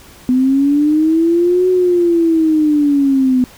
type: linear two-way sweep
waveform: sine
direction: up then down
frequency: 250 to 370 to 250 Hz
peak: -9 dBFS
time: 0.29-3.44 s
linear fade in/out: 0 ms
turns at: 1.69 s
effects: pink hiss -41 dBFS RMS until 3.57 s